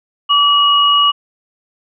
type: tone pair together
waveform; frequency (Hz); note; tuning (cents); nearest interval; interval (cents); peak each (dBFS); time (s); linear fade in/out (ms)
sine; 1150.9 / 2900; D6 / F#7; -35 / -35; octave + major third; 1600; -11; 0.29-1.12; 20
effects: none